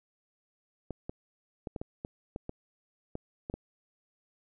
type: clicks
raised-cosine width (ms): 2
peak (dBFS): -23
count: 11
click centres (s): 0.907 / 1.095 / 1.672 / 1.762 / 1.815 / 2.049 / 2.361 / 2.494 / 3.154 / 3.499 / 3.54
effects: none